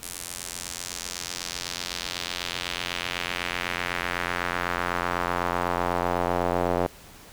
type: tone with band-pass filter sweep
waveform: square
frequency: 44 Hz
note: F1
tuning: 14 cents sharp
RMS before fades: -29 dBFS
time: 0.02-6.87 s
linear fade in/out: 10 ms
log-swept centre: 10000 to 610 Hz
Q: 1.4
effects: pink hiss -48 dBFS RMS until 7.32 s